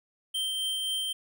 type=tone with tremolo; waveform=square; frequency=3136 Hz; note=G7; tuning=in tune; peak=-28 dBFS; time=0.34-1.13 s; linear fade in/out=10 ms; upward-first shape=triangle; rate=3.8 Hz; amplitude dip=25%; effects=none